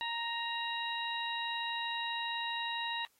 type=harmonic tone with a mistuned harmonic; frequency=932.3 Hz; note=A#5; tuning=in tune; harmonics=1 / 2 / 3 / 4; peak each=-38 / -40 / -41 / -40 dBFS; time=0.01-3.05 s; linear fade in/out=0 ms; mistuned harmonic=4; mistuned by=+46 cents; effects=white hiss -72 dBFS RMS until 3.19 s + AAC 48 kbps